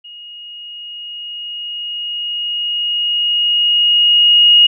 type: tone with level ramp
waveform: sine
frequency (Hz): 2873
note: F7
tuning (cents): +48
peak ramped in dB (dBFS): -32 to -4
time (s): 0.04-4.67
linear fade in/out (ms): 10
effects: none